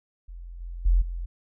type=tone with level steps; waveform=sine; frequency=43.17 Hz; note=F1; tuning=19 cents flat; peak=-37 / -33 / -16 / -29 dBFS; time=0.28-1.26 s; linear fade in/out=10 ms; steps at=0.6 / 0.85 / 1.01 s; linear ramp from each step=10 ms; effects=none